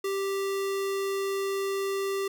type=tone; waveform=square; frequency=392 Hz; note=G4; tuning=in tune; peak=-28 dBFS; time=0.04-2.28 s; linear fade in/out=5 ms; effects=none